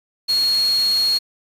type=tone in noise; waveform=sine; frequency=4303 Hz; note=C8; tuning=48 cents sharp; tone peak=-15 dBFS; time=0.28-1.19 s; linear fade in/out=20 ms; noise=white; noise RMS=-31 dBFS; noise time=0.28-1.19 s; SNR=+13 dB; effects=resampled to 32000 Hz